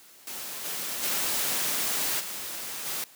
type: noise with level steps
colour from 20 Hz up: white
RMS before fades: -37 / -33 / -28 / -36 / -32 dBFS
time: 0.27-3.04 s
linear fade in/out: 2 ms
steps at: 0.64 / 1.02 / 2.19 / 2.85 s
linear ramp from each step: 20 ms
effects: white hiss -53 dBFS RMS until 3.15 s + high-pass 150 Hz 12 dB/octave